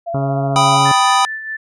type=tone with vibrato; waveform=sine; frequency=679 Hz; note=F5; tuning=49 cents flat; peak=-20 dBFS; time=0.06-0.78 s; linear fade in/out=20 ms; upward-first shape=sine; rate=16 Hz; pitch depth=20 cents each way
type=harmonic tone; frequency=138.59 Hz; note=C#3; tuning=in tune; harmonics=1 / 2 / 3 / 4 / 5 / 6 / 7 / 8 / 9 / 10; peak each=-18 / -24 / -28 / -30 / -32 / -34 / -35 / -36 / -37 / -38 dBFS; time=0.14-0.92 s; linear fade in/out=5 ms
type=chord; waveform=square; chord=G augmented; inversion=none; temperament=equal; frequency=784 / 987.8 / 1244.5 Hz; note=G5 / B5 / D#6; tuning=0 / 0 / 0 cents; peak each=-16 dBFS; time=0.56-1.25 s; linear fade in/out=0 ms
type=tone with tremolo; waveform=sine; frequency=1760 Hz; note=A6; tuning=in tune; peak=-21 dBFS; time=0.85-1.57 s; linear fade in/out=10 ms; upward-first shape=sine; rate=4.8 Hz; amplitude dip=50%
effects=resampled to 22050 Hz